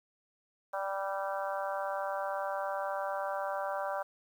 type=harmonic tone with a mistuned harmonic; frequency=195.5 Hz; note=G3; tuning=4 cents flat; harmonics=3 / 4 / 5 / 6 / 7 / 8; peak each=-36 / -38 / -40 / -42 / -43 / -44 dBFS; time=0.73-4.03 s; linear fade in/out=10 ms; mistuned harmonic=8; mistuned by=-20 cents; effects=10-bit